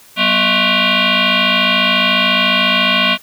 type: tone with frequency modulation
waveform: sine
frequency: 189.4 Hz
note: F#3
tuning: 41 cents sharp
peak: -10 dBFS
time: 0.16-3.18 s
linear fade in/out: 50 ms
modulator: 433 Hz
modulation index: 7.8
effects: white hiss -44 dBFS RMS until 3.22 s